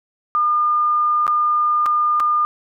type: tone with dropouts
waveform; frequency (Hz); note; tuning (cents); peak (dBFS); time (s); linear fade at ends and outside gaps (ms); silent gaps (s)
sine; 1210; D#6; -49; -14; 0.35-2.45; 0; 1.267-1.278 / 1.859-1.863 / 2.199-2.203
effects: none